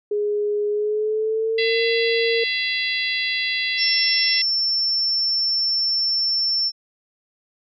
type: tone with pitch glide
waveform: sine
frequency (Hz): 415.3 to 460.8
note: G#4 to A#4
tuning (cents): 0 to -20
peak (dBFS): -19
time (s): 0.11-2.44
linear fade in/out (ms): 5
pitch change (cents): +180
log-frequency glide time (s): 0.7-1.83
type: harmonic tone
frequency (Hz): 675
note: E5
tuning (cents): +41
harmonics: 3 / 4 / 5 / 6 / 7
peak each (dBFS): -24 / -26 / -28 / -30 / -31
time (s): 1.58-4.42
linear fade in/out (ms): 5
type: tone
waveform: sine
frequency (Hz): 5390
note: E8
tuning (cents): +38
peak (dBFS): -18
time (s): 3.77-6.72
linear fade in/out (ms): 50
effects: none